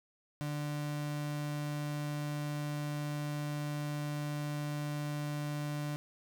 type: tone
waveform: 35% pulse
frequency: 147.6 Hz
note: D3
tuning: 9 cents sharp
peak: -33 dBFS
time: 0.41-5.96 s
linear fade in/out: 0 ms
effects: none